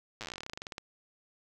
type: slowing click train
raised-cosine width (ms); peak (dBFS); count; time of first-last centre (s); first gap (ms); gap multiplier
0.2; -22; 23; 0.21-0.781; 8; 1.1
effects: none